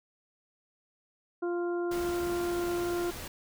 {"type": "harmonic tone", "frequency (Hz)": 348.6, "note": "F4", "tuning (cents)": -3, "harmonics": [1, 2, 3, 4], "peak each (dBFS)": [-29, -40, -45, -43], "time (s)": [1.42, 3.11], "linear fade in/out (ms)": 10}
{"type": "noise", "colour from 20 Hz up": "pink", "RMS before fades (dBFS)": -41, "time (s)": [1.91, 3.28], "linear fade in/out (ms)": 5}
{"effects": []}